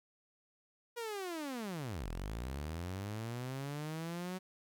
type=linear two-way sweep; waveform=sawtooth; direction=down then up; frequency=483.5 to 38.89 to 187.4 Hz; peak=-35 dBFS; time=0.96-4.39 s; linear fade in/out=20 ms; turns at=2.08 s; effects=12-bit